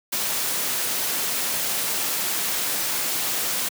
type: noise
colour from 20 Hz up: white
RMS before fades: -25 dBFS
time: 0.12-3.69 s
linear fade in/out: 10 ms
effects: high-pass 150 Hz 12 dB/octave